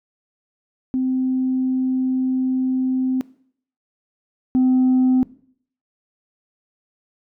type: tone pair in turn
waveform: sine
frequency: 258.7 / 256.6 Hz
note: C4 / C4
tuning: -19 / -34 cents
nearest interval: unison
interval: 15 cents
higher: first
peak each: -17 / -11 dBFS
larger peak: second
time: 0.94-3.21 / 4.55-5.23 s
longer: first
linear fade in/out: 0 ms
effects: noise-tail reverb RT60 0.6 s tail -20 dB re dry + tanh soft clip ceiling -11 dBFS